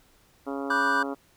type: harmonic tone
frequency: 138.59 Hz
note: C#3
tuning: in tune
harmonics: 2 / 3 / 4 / 5 / 6 / 7 / 8 / 9 / 10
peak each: -32 / -36 / -38 / -40 / -42 / -43 / -44 / -45 / -46 dBFS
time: 0.46-1.15 s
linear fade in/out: 20 ms
type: chord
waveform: triangle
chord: G major seventh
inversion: first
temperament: just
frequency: 980 / 1176 / 1470 / 1568 Hz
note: B5 / D6 / F#6 / G6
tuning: -14 / +2 / -12 / 0 cents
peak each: -26 / -26 / -26 / -25 dBFS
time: 0.7-1.03 s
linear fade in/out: 5 ms
effects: pink hiss -61 dBFS RMS until 1.36 s